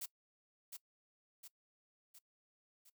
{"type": "noise with echo", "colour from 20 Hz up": "blue", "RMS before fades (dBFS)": -43, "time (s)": [0.01, 0.06], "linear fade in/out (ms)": 10, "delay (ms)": 710, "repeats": 4, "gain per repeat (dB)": -5, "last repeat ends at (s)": 2.9, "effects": ["noise-tail reverb RT60 0.1 s tail -20 dB re dry"]}